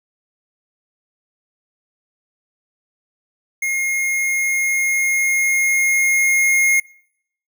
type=tone with level ramp; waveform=square; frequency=2144 Hz; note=C7; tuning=42 cents sharp; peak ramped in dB=-19 to -13 dBFS; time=3.62-6.8 s; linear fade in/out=5 ms; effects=noise-tail reverb RT60 0.7 s tail -24 dB re dry